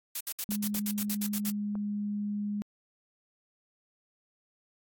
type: noise bursts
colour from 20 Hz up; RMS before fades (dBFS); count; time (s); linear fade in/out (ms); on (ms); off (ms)
blue; -33; 12; 0.15-1.504; 5; 56; 62
type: tone with pitch glide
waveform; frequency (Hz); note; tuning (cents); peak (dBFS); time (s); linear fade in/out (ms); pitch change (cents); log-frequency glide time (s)
sine; 207.5 to 206.2; G#3 to G#3; -1 to -12; -30; 0.49-2.62; 0; -11; 0.63-1.9
type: clicks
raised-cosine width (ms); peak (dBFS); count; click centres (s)
1; -30; 3; 0.518 / 0.748 / 1.754
effects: AAC 64 kbps